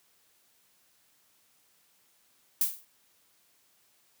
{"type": "noise with exponential decay", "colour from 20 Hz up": "violet", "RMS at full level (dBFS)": -22, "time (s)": [2.61, 2.85], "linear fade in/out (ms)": 2, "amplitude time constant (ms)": 51, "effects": ["white hiss -67 dBFS RMS until 4.2 s", "high-pass 80 Hz 12 dB/octave"]}